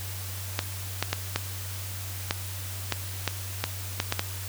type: clicks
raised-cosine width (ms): 0.2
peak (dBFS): -7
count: 11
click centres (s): 0.591 / 1.026 / 1.13 / 1.36 / 2.309 / 2.923 / 3.277 / 3.64 / 4.001 / 4.124 / 4.194
effects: added 95 Hz sine -35 dBFS peak until 4.48 s + white hiss -39 dBFS RMS until 4.48 s